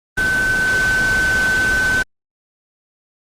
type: tone in noise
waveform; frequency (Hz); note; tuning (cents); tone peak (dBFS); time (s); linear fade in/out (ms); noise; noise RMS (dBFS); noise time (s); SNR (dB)
sine; 1523; F#6; +50; -14; 0.17-2.03; 10; pink; -24; 0.17-2.03; +7
effects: low-pass 9000 Hz 12 dB/octave + Opus 24 kbps